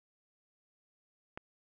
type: click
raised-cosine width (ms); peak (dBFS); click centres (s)
0.5; -26; 1.375
effects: none